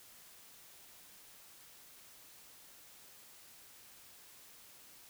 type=silence; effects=white hiss -58 dBFS RMS until 5.09 s